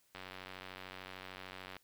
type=click train; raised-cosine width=0.3 ms; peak=-30 dBFS; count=152; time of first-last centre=0.15-1.767 s; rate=93.4 Hz; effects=white hiss -72 dBFS RMS until 1.83 s